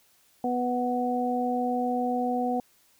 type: harmonic tone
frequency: 246.9 Hz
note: B3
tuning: in tune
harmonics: 1 / 2 / 3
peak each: -28 / -31 / -28 dBFS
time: 0.44-2.6 s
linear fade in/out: 2 ms
effects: white hiss -63 dBFS RMS until 2.99 s